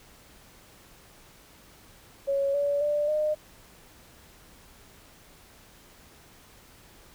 sine tone with pitch steps, 554.4 / 572 / 590.1 / 608.8 Hz, C#5 / D5 / D5 / D#5, 0 / -46 / +8 / -38 cents, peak -23 dBFS, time 2.27-3.35 s, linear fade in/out 20 ms, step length 270 ms, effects pink hiss -54 dBFS RMS until 7.14 s

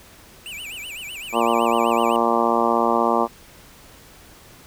square tone with vibrato, 2637 Hz, E7, in tune, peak -32 dBFS, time 0.46-2.16 s, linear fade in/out 0 ms, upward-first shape sine, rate 7.9 Hz, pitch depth 240 cents each way
harmonic tone, 116.54 Hz, A#2, in tune, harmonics 2 / 3 / 4 / 5 / 6 / 7 / 8 / 9 / 10, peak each -25 / -25 / -25 / -25 / -25 / -25 / -25 / -25 / -25 dBFS, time 1.32-3.28 s, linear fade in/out 50 ms
effects pink hiss -47 dBFS RMS until 4.66 s

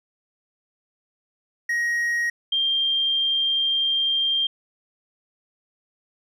triangle / sine tone pair in turn, 1886 / 3186 Hz, A#6 / G7, +20 / +27 cents, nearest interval major sixth, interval 907 cents, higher second, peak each -19 dBFS, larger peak neither, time 1.69-2.3 / 2.52-4.47 s, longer second, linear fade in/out 5 ms, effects none

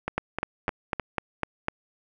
two click trains, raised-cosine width 0.5 ms, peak -13 / -10 dBFS, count 4 / 7, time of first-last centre 0.08-0.997 / 0.18-1.684 s, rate 3.27 / 3.99 Hz, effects none

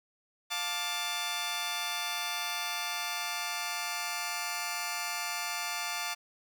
10% pulse chord, D minor, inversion first, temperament just, 704.8 / 881 / 1174.7 Hz, F5 / A5 / D6, +16 / +2 / 0 cents, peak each -29 / -29 / -28 dBFS, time 0.5-6.15 s, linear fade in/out 20 ms, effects none

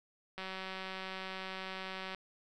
click train, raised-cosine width 0.3 ms, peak -26 dBFS, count 335, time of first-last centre 0.38-2.147 s, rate 189 Hz, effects none

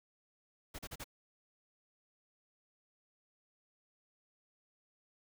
pink noise bursts, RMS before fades -45 dBFS, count 4, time 0.74-1.043 s, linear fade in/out 10 ms, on 48 ms, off 37 ms, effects none

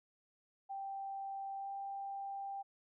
sine tone with pitch glide, 784 to 789.9 Hz, G5 to G5, 0 to +13 cents, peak -40 dBFS, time 0.69-2.63 s, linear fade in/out 20 ms, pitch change +13 cents, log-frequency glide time 1.57-1.7 s, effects none

